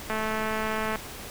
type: click train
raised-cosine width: 0.5 ms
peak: -15 dBFS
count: 188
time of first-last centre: 0.1-0.958 s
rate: 218 Hz
effects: pink hiss -40 dBFS RMS until 1.3 s